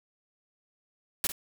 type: noise with echo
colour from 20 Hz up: white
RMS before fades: -27 dBFS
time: 1.24-1.27 s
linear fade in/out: 2 ms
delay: 50 ms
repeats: 1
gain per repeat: -12 dB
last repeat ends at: 1.32 s
effects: none